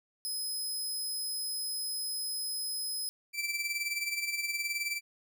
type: tone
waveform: 20% pulse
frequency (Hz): 5080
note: D#8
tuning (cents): +35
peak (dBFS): -28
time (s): 0.25-3.09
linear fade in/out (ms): 0
type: tone with tremolo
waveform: sawtooth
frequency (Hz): 2334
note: D7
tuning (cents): -11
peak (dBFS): -26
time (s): 3.33-5.01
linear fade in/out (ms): 50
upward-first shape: sine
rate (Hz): 19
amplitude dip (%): 60
effects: none